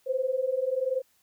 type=tone pair together; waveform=sine; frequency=506.2 / 527 Hz; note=B4 / C5; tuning=+43 / +12 cents; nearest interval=minor second; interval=69 cents; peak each=-29 / -27 dBFS; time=0.06-1.02 s; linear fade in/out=20 ms; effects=white hiss -67 dBFS RMS until 1.22 s